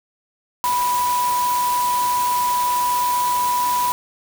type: tone in noise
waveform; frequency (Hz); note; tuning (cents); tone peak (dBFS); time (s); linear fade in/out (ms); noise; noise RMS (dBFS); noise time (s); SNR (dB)
sine; 984; B5; -7; -17; 0.64-3.92; 0; white; -28; 0.64-3.92; +8
effects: none